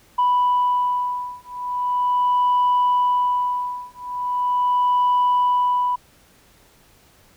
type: beating tone pair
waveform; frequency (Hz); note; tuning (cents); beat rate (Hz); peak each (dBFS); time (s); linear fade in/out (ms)
sine; 987.8 / 988.2; B5 / B5; 0 / +1; 0.4; -19; 0.18-5.96; 10
effects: tanh soft clip ceiling -12 dBFS + pink hiss -54 dBFS RMS until 7.36 s